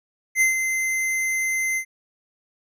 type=tone with ADSR envelope; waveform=square; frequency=2071 Hz; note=C7; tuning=18 cents flat; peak=-15 dBFS; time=0.35-1.85 s; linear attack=60 ms; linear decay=130 ms; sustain=-7 dB; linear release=79 ms; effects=resampled to 32000 Hz